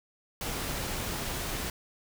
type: noise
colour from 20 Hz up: pink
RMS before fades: -34 dBFS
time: 0.41-1.7 s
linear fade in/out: 2 ms
effects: none